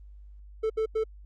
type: tone bursts at uneven times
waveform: triangle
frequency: 440 Hz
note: A4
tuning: in tune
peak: -22 dBFS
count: 3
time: 0.63-0.7 / 0.77-0.86 / 0.95-1.04 s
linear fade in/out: 10 ms
effects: added 50 Hz sine -45 dBFS peak until 1.25 s + Opus 32 kbps